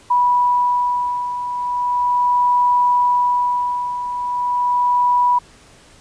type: beating tone pair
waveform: sine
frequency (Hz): 980 / 980.38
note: B5 / B5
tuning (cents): -14 / -13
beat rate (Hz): 0.38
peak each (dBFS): -21 / -15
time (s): 0.1-5.39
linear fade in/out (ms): 10
effects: pink hiss -47 dBFS RMS until 6 s + resampled to 22050 Hz